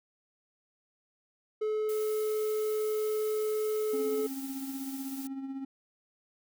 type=tone; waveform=triangle; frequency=430 Hz; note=A4; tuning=40 cents flat; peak=-26 dBFS; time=1.61-4.27 s; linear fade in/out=10 ms
type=noise; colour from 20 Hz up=blue; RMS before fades=-45 dBFS; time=1.89-5.27 s; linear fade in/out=0 ms
type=tone with tremolo; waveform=triangle; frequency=269.6 Hz; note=C#4; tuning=48 cents flat; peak=-31 dBFS; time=3.93-5.65 s; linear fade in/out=5 ms; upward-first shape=triangle; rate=16 Hz; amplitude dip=55%
effects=none